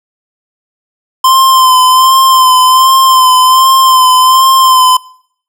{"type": "tone with vibrato", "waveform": "square", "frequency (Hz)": 1038, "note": "C6", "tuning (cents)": -14, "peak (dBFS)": -4, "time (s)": [1.24, 4.97], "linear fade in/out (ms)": 5, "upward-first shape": "sine", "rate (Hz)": 1.3, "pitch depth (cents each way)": 32, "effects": ["noise-tail reverb RT60 0.6 s tail -22 dB re dry"]}